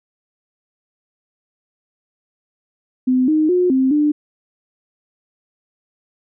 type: tone with pitch steps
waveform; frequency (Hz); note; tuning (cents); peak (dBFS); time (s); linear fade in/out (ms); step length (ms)
sine; 255.4 / 309.8 / 360.2 / 262.7 / 297.8; C4 / D#4 / F#4 / C4 / D4; -42 / -7 / -46 / +7 / +24; -12; 3.07-4.12; 10; 210
effects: none